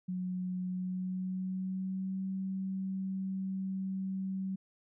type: tone with pitch glide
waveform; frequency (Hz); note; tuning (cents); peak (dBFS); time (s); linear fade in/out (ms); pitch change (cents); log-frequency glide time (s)
sine; 182.8 to 190.78; F#3 to G3; -21 to -47; -33; 0.08-4.56; 10; +74; 0.67-2.25
effects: none